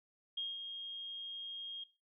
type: tone with ADSR envelope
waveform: sine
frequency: 3244 Hz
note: G#7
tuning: 41 cents flat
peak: -35 dBFS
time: 0.37-1.84 s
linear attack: 7 ms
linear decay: 200 ms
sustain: -6 dB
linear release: 6 ms
effects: noise-tail reverb RT60 0.3 s tail -19 dB re dry